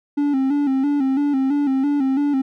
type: tone with vibrato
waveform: triangle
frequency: 277.2 Hz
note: C#4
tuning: in tune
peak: -14 dBFS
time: 0.17-2.42 s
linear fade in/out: 10 ms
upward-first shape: square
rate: 3 Hz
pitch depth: 71 cents each way
effects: none